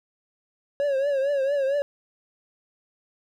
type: tone with vibrato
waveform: triangle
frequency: 554.4 Hz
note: C#5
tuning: in tune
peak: -19 dBFS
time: 0.8-1.82 s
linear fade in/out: 0 ms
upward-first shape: triangle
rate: 4.4 Hz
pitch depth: 97 cents each way
effects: none